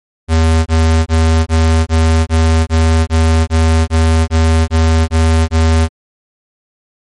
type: tone bursts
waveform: square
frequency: 80.8 Hz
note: E2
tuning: 34 cents flat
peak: -8 dBFS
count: 14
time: 0.28-5.886 s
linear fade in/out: 50 ms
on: 380 ms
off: 22 ms
effects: MP3 48 kbps